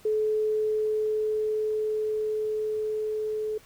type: tone with level ramp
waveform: sine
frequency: 430.2 Hz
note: A4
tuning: 39 cents flat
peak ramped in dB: -22 to -27 dBFS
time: 0.05-3.58 s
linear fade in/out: 5 ms
effects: pink hiss -55 dBFS RMS until 3.65 s